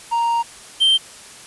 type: tone pair in turn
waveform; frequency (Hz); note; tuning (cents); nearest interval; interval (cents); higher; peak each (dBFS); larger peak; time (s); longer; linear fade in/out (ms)
triangle; 932.3 / 3136; A#5 / G7; 0 / 0; octave + major sixth; 2100; second; -14 / -10; second; 0.11-0.43 / 0.8-0.98; first; 20
effects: white hiss -40 dBFS RMS until 1.46 s + resampled to 24000 Hz